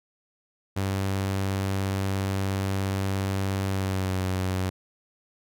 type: tone with pitch glide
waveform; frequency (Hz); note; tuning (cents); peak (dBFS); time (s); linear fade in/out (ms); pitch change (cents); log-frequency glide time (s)
sawtooth; 97 to 93.32; G2 to F#2; -18 to +15; -21; 0.76-4.7; 10; -67; 3.68-4.21
effects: none